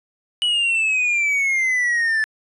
triangle exponential sweep, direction down, 2960 to 1741 Hz, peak -15 dBFS, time 0.42-2.24 s, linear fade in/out 0 ms, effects resampled to 24000 Hz

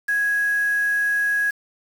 sine tone with quantisation, 1661.2 Hz, G#6, in tune, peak -18 dBFS, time 0.08-1.51 s, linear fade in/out 10 ms, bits 6, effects none

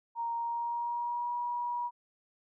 sine tone with pitch glide, 932.3 to 963 Hz, A#5 to B5, 0 to -44 cents, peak -31 dBFS, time 0.15-1.91 s, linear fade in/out 50 ms, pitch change +56 cents, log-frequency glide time 0.35-1.33 s, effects none

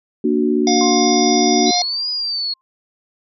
sine chord, Bb augmented, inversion none, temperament equal, 233.1 / 293.7 / 370 Hz, Bb3 / D4 / F#4, 0 / 0 / 0 cents, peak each -18 dBFS, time 0.24-1.71 s, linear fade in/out 5 ms
harmonic tone, 714 Hz, F5, 38 cents sharp, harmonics 1 / 3 / 5 / 7 / 8, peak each -18 / -28 / -26 / -22 / -21 dBFS, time 0.67-1.82 s, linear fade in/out 2 ms
sine tone with exponential decay, 1053 Hz, C6, 11 cents sharp, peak -25 dBFS, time 0.81-2.61 s, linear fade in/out 0 ms, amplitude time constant 390 ms
sine exponential two-way sweep, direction up then down, 3951 to 4959 to 4303 Hz, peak -19 dBFS, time 1.66-2.54 s, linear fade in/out 10 ms, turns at 2.1 s
effects none

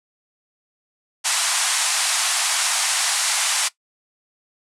white band-pass noise, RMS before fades -21 dBFS, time 1.24-3.69 s, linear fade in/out 20 ms, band 690 to 10000 Hz, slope 48 dB/octave, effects noise-tail reverb RT60 0.1 s tail -18 dB re dry

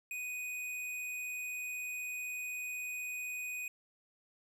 sine tone with hard clipping, 2489 Hz, D#7, in tune, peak -39 dBFS, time 0.11-3.68 s, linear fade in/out 2 ms, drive 15 dB, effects none

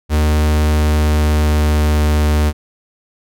45% pulse tone with pitch glide, 76 to 75.34 Hz, D#2 to D2, -40 to +45 cents, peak -11 dBFS, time 0.09-2.53 s, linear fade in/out 50 ms, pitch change -15 cents, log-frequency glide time 0.64-2.01 s, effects none

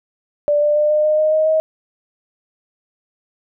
sine tone with pitch steps, 587.3 / 593.4 / 599.6 / 605.9 / 612.2 / 618.6 / 625.1 / 631.6 Hz, D5 / D5 / D5 / D#5 / D#5 / D#5 / D#5 / D#5, 0 / +18 / +36 / -46 / -28 / -10 / +8 / +26 cents, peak -12 dBFS, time 0.48-1.6 s, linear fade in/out 0 ms, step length 140 ms, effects none

